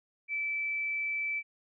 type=tone; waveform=sine; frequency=2317 Hz; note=D7; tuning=24 cents flat; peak=-30 dBFS; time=0.28-1.43 s; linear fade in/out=50 ms; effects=none